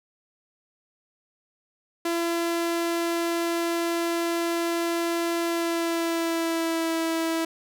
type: tone with pitch glide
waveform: sawtooth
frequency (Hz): 338.3 to 327.5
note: E4 to E4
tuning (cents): +45 to -11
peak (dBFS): -20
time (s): 2.05-7.45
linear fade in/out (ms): 5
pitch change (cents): -56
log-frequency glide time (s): 5.42-6.98
effects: none